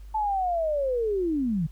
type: linear sweep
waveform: sine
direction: down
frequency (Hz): 880 to 146.83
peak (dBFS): -23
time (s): 0.14-1.67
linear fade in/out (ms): 10
effects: added 50 Hz sine -40 dBFS peak until 1.71 s + pink hiss -62 dBFS RMS until 1.71 s